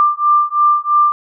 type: beating tone pair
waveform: sine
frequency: 1186 / 1189 Hz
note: D6 / D6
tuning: +17 / +21 cents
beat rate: 3 Hz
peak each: -13 dBFS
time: 0-1.12 s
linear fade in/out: 0 ms
effects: none